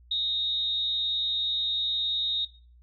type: tone with amplitude modulation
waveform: sine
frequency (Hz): 3729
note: A#7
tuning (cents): 0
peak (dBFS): -22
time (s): 0.11-2.45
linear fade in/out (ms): 5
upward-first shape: sine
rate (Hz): 261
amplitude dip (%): 50
effects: noise-tail reverb RT60 0.4 s tail -19 dB re dry + added 60 Hz sine -52 dBFS peak until 2.82 s